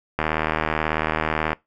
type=click train; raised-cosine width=0.5 ms; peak=-6 dBFS; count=106; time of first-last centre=0.19-1.531 s; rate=78.3 Hz; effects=noise-tail reverb RT60 0.2 s tail -23 dB re dry